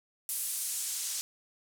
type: noise with band-pass filter sweep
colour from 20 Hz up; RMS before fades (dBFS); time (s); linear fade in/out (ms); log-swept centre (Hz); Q
white; -35; 0.29-1.21; 0; 11000 to 6700; 1.2
effects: none